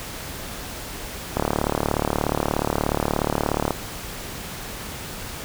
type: click train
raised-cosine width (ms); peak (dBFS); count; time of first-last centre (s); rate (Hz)
1; -6; 87; 1.37-3.707; 36.8
effects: pink hiss -34 dBFS RMS until 5.44 s